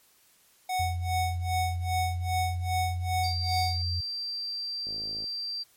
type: tone with tremolo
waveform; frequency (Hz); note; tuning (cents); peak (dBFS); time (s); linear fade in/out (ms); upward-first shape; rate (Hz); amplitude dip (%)
square; 740; F#5; 0; -26; 0.69-3.82; 5; sine; 2.5; 95
type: tone with pitch glide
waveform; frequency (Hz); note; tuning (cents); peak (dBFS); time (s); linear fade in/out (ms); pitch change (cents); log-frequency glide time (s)
sine; 87.31 to 88.38; F2 to F2; 0 to +21; -28; 0.79-4.01; 10; +21; 1.78-2.77
type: tone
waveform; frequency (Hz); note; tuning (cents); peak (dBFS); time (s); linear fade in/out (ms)
sine; 4699; D8; 0; -31; 3.23-5.64; 20
type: click train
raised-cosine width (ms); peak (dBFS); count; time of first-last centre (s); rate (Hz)
2; -34; 21; 4.87-5.242; 53.8
effects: white hiss -62 dBFS RMS until 5.76 s + MP3 64 kbps